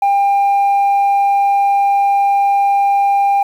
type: tone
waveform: sine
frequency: 799 Hz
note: G5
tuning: 33 cents sharp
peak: -7 dBFS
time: 0.02-3.43 s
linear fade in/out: 5 ms
effects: tanh soft clip ceiling -9 dBFS + 7-bit